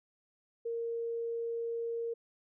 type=tone; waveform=sine; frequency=463.8 Hz; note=A#4; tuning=9 cents flat; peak=-33 dBFS; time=0.65-2.14 s; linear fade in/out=10 ms; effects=none